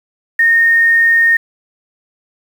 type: tone with quantisation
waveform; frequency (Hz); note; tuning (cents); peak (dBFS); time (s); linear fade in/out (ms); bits
sine; 1841; A#6; -22; -7; 0.39-1.37; 5; 6
effects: none